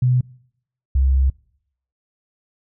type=tone pair in turn; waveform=sine; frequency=125.6 / 66.53 Hz; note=B2 / C2; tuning=+30 / +29 cents; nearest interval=major seventh; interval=1101 cents; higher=first; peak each=-13 dBFS; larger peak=neither; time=0.02-0.21 / 0.95-1.3 s; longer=second; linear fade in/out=5 ms; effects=noise-tail reverb RT60 0.7 s tail -24 dB re dry